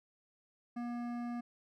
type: tone with hard clipping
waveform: triangle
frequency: 239.5 Hz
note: A#3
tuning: 47 cents sharp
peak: -39 dBFS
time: 0.76-1.41 s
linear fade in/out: 10 ms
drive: 17 dB
effects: none